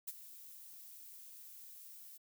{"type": "noise with ADSR envelope", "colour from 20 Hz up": "violet", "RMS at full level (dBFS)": -40, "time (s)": [0.07, 2.18], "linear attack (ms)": 13, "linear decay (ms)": 32, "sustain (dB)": -14, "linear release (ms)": 16, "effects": []}